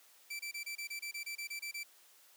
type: tone bursts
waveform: sawtooth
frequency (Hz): 2333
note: D7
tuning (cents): -12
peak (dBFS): -36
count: 13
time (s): 0.3-1.835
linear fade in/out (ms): 10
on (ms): 95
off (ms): 25
effects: white hiss -63 dBFS RMS until 2.36 s + high-pass 400 Hz 12 dB/octave